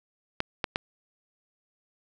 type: clicks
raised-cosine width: 0.3 ms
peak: -10 dBFS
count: 3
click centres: 0.404 / 0.642 / 0.759 s
effects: none